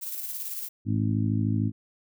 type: noise with tremolo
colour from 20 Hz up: violet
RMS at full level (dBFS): -33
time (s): 0.01-0.69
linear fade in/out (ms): 20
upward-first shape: square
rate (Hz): 18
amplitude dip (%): 35
type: harmonic tone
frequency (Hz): 53.3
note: G#1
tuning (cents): +46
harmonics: 2 / 3 / 4 / 5 / 6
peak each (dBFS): -25 / -34 / -29 / -30 / -36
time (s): 0.85-1.72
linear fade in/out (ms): 50
effects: none